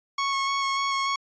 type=tone with vibrato; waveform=sawtooth; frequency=1100 Hz; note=C#6; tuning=14 cents flat; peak=-20 dBFS; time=0.18-1.16 s; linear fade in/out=5 ms; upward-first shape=square; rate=3.4 Hz; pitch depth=10 cents each way; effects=resampled to 16000 Hz